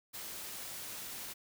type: noise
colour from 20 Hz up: white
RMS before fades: -44 dBFS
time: 0.13-1.34 s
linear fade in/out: 20 ms
effects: none